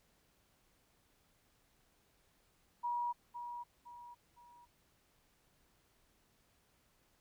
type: tone with echo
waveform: sine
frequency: 960 Hz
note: B5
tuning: 49 cents flat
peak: -34 dBFS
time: 2.83-3.13 s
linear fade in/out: 20 ms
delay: 510 ms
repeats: 3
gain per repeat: -8 dB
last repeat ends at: 4.66 s
effects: pink hiss -73 dBFS RMS until 7.2 s